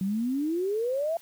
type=exponential sweep; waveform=sine; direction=up; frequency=184.3 to 685 Hz; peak=-25 dBFS; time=0.01-1.17 s; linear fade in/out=2 ms; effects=white hiss -54 dBFS RMS until 1.21 s